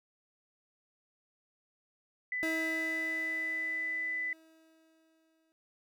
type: tone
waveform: sine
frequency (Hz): 1998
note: B6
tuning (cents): +20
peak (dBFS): -32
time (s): 2.32-4.33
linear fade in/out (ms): 2
type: tone with exponential decay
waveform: 30% pulse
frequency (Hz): 321.5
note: E4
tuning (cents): -43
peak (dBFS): -30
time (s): 2.43-5.52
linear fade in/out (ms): 0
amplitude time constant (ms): 670
effects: none